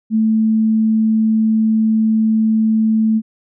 sine tone, 220 Hz, A3, in tune, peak -11 dBFS, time 0.1-3.22 s, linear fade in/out 50 ms, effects none

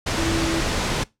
sine tone in noise, 329.6 Hz, E4, in tune, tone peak -23 dBFS, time 0.17-0.61 s, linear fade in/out 10 ms, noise pink, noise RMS -23 dBFS, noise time 0.06-1.04 s, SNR -3 dB, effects noise-tail reverb RT60 0.2 s tail -21 dB re dry + low-pass 7000 Hz 12 dB/octave

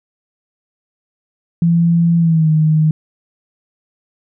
sine tone with pitch glide, 168.9 to 155.78 Hz, E3 to D#3, +42 to +2 cents, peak -9 dBFS, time 1.62-2.91 s, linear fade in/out 2 ms, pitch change -140 cents, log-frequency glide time 2.18-2.5 s, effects none

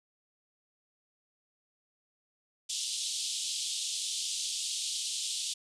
pink band-pass noise, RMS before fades -35 dBFS, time 2.69-5.54 s, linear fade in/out 10 ms, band 3100 to 9400 Hz, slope 48 dB/octave, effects none

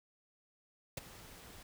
pink noise with ADSR envelope, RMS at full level -38 dBFS, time 0.97-1.63 s, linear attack 4 ms, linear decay 19 ms, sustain -16 dB, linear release 4 ms, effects none

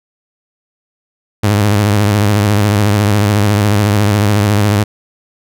sawtooth tone with vibrato, 103.4 Hz, G#2, 7 cents flat, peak -5 dBFS, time 1.43-4.84 s, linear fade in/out 10 ms, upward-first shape sine, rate 14 Hz, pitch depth 71 cents each way, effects none

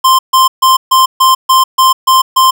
square tone bursts, 1046.5 Hz, C6, in tune, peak -5 dBFS, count 9, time 0.04-2.51 s, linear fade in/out 10 ms, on 150 ms, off 140 ms, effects none

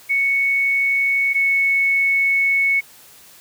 sine tone pair in turn, 2217 / 2209 Hz, C#7 / C#7, 0 / -7 cents, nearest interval unison, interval 7 cents, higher first, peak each -15 / -14 dBFS, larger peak second, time 0.09-1.34 / 1.34-2.81 s, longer second, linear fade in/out 20 ms, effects white hiss -46 dBFS RMS until 3.4 s + high-pass 60 Hz 12 dB/octave

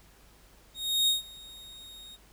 40% pulse tone with ADSR envelope, 3729 Hz, A#7, in tune, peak -20 dBFS, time 0.74-2.17 s, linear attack 340 ms, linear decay 140 ms, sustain -24 dB, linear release 26 ms, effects added 50 Hz sine -59 dBFS peak until 2.32 s + pink hiss -59 dBFS RMS until 2.32 s

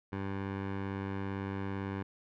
15% pulse tone with low-pass filter, 97.8 Hz, G2, 4 cents flat, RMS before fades -37 dBFS, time 0.12-2.03 s, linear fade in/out 10 ms, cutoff 1900 Hz, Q 1.1, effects none

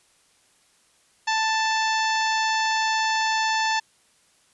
harmonic tone, 882 Hz, A5, 4 cents sharp, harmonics 1 / 2 / 3 / 4 / 5 / 6 / 7 / 8, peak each -23 / -26 / -31 / -33 / -33 / -34 / -37 / -40 dBFS, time 1.27-3.8 s, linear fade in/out 10 ms, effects white hiss -61 dBFS RMS until 4.53 s + resampled to 24000 Hz

